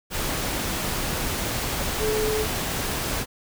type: tone in noise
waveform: sine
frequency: 430.8 Hz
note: A4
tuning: 37 cents flat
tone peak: -23 dBFS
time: 1.99-2.47 s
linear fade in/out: 50 ms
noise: pink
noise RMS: -27 dBFS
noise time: 0.1-3.26 s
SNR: +1 dB
effects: none